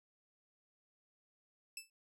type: tone with exponential decay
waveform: 15% pulse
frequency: 2637 Hz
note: E7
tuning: in tune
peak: -33 dBFS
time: 1.77-1.9 s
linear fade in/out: 2 ms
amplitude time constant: 27 ms
effects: none